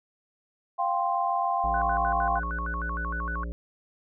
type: chord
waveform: sine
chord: F suspended second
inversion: none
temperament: just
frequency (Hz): 698.5 / 785.8 / 1047.7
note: F5 / G5 / C6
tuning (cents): 0 / +4 / +2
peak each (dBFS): -28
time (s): 0.78-2.4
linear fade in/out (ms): 20
type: harmonic tone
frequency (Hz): 58.27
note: A#1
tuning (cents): 0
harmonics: 1 / 3 / 5 / 7 / 9 / 10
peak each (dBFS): -31 / -41 / -45 / -48 / -50 / -51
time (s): 1.64-3.52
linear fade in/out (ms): 0
type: tone with vibrato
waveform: sine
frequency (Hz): 1281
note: E6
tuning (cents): -50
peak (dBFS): -31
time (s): 1.74-3.44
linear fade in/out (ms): 2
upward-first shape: square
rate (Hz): 6.5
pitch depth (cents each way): 260
effects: none